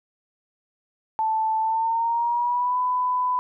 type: tone with pitch glide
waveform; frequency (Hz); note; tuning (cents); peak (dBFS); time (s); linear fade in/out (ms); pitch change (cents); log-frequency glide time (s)
sine; 880 to 999.2; A5 to B5; 0 to +20; -20; 1.19-3.39; 0; +220; 1.6-2.78
effects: none

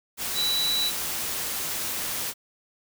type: tone in noise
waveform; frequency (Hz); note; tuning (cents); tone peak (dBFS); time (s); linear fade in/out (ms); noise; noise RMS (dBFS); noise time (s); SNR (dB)
sine; 3938; B7; -6; -23; 0.34-0.92; 50; white; -30; 0.17-2.34; +4
effects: none

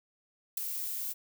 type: noise with ADSR envelope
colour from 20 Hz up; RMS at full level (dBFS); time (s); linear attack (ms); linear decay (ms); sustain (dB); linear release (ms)
violet; -27; 0.57-1.14; 7; 4; -9; 26
effects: none

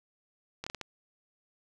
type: slowing click train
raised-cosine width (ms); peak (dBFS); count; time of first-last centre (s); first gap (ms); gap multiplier
0.2; -20; 5; 0.64-0.813; 25; 1.38
effects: none

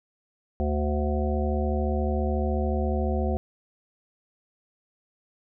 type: harmonic tone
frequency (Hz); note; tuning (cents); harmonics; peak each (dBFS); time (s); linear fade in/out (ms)
74.1; D2; +16; 1 / 3 / 5 / 7 / 9 / 10; -25 / -30 / -32 / -33 / -35 / -35; 0.6-3.37; 0
effects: none

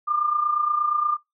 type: tone with amplitude modulation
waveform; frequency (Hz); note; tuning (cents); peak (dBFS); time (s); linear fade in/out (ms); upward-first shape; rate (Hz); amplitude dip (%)
sine; 1200; D6; +37; -17; 0.07-1.17; 20; sine; 28.5; 65
effects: noise-tail reverb RT60 0.2 s tail -23 dB re dry

